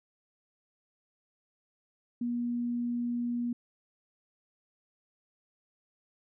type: tone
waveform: sine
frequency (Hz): 240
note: B3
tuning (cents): -49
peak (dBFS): -29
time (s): 2.21-3.53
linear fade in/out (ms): 5
effects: none